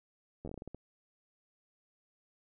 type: slowing click train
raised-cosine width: 2 ms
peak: -30 dBFS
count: 10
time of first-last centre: 0.45-0.746 s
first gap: 11 ms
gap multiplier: 1.26
effects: none